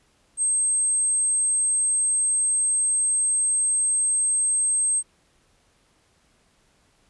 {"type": "tone", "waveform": "sine", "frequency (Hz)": 8370, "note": "C9", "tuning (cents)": 0, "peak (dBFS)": -19, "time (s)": [0.37, 5.03], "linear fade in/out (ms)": 50, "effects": ["pink hiss -63 dBFS RMS until 7.09 s", "resampled to 24000 Hz"]}